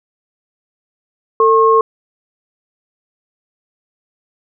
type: tone pair together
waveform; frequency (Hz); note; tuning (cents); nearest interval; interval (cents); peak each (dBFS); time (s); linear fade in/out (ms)
sine; 448.5 / 1080.7; A4 / C#6; +33 / -44; octave + minor third; 1523; -10; 1.4-1.81; 2
effects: none